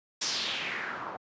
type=noise with low-pass filter sweep; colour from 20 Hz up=white; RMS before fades=-34 dBFS; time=0.21-1.17 s; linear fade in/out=10 ms; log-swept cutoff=6100 to 890 Hz; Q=3.1; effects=high-pass 150 Hz 12 dB/octave + resampled to 16000 Hz